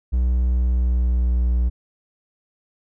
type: tone with pitch glide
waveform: triangle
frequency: 61.74 to 60.5 Hz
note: B1 to B1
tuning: 0 to -35 cents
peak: -14 dBFS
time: 0.12-1.7 s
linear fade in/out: 20 ms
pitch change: -35 cents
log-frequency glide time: 0.5-1.51 s
effects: none